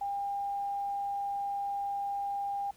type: tone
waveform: sine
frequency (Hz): 802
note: G5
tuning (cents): +39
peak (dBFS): -31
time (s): 0.01-2.71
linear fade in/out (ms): 5
effects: pink hiss -61 dBFS RMS until 2.76 s